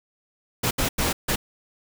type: noise bursts at uneven times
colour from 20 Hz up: pink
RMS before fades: -23 dBFS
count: 4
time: 0.63-0.71 / 0.78-0.89 / 0.98-1.13 / 1.28-1.36 s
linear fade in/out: 10 ms
effects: none